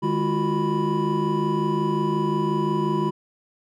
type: tone cluster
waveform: triangle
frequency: 153.1 / 204.8 / 343 / 368.6 / 988 Hz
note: D#3 / G#3 / F4 / F#4 / B5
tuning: -28 / -24 / -31 / -7 / 0 cents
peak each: -25 dBFS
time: 0.02-3.11 s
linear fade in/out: 20 ms
effects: none